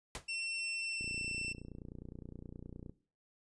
pink noise with exponential decay, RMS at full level -36 dBFS, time 0.15-0.25 s, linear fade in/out 1 ms, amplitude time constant 21 ms
sawtooth tone with pitch glide, 2704 to 2685 Hz, E7 to E7, +43 to +31 cents, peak -34 dBFS, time 0.28-1.53 s, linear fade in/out 10 ms, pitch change -12 cents, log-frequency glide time 0.59-1.11 s
click train, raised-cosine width 3 ms, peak -34 dBFS, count 57, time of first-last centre 1.01-2.896 s, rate 29.7 Hz
effects noise-tail reverb RT60 0.4 s tail -17 dB re dry + resampled to 22050 Hz

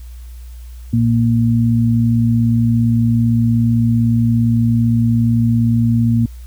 sine tone pair together, 115.61 / 233.1 Hz, A#2 / A#3, -14 / 0 cents, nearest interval octave, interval 1214 cents, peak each -13 / -14 dBFS, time 0.93-6.26 s, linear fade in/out 5 ms, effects added 60 Hz sine -30 dBFS peak until 6.46 s + white hiss -50 dBFS RMS until 6.46 s

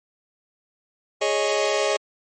sawtooth chord, Ab suspended fourth, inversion none, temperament just, 415.3 / 553.7 / 623 Hz, Ab4 / Db5 / Eb5, 0 / -2 / +2 cents, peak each -20 dBFS, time 1.21-1.97 s, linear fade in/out 10 ms, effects MP3 32 kbps

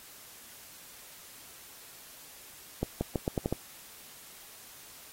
accelerating click train, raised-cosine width 2 ms, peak -15 dBFS, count 7, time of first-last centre 2.83-3.526 s, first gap 180 ms, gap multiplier 0.82, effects white hiss -51 dBFS RMS until 5.12 s + AAC 48 kbps

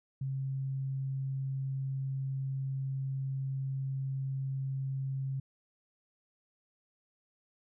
sine tone, 134.6 Hz, C3, 49 cents sharp, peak -32 dBFS, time 0.21-5.4 s, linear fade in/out 5 ms, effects none

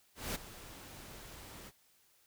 pink noise with ADSR envelope, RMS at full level -36 dBFS, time 0.15-1.72 s, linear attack 200 ms, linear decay 15 ms, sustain -15 dB, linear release 43 ms, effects white hiss -69 dBFS RMS until 2.26 s

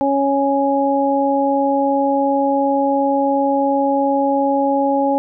harmonic tone, 277.2 Hz, C#4, in tune, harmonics 1 / 2 / 3, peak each -18 / -18 / -18 dBFS, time 0.01-5.18 s, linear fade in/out 0 ms, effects none

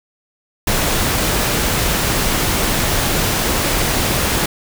pink noise, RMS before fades -17 dBFS, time 0.67-4.46 s, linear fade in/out 5 ms, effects none

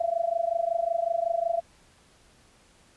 sine tone with amplitude modulation, 676 Hz, E5, 43 cents sharp, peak -20 dBFS, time 0-1.61 s, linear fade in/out 10 ms, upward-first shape sine, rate 25.4 Hz, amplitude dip 90%, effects pink hiss -59 dBFS RMS until 2.96 s + resampled to 24000 Hz

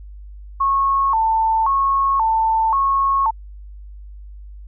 sine tone with vibrato, 987.8 Hz, B5, in tune, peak -14 dBFS, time 0.6-3.31 s, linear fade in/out 10 ms, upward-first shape square, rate 0.94 Hz, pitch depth 180 cents each way, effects added 50 Hz sine -34 dBFS peak until 4.67 s

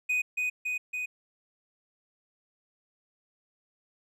triangle tone with echo, 2492 Hz, D#7, 2 cents sharp, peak -23 dBFS, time 0.09-0.22 s, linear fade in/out 10 ms, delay 280 ms, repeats 3, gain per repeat -2 dB, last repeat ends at 1.06 s, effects none

